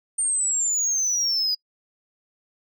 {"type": "exponential sweep", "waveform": "sine", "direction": "down", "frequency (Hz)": [8870, 4907], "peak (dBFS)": -18, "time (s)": [0.18, 1.55], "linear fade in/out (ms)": 10, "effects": ["noise-tail reverb RT60 0.1 s tail -26 dB re dry", "tanh soft clip ceiling -19 dBFS"]}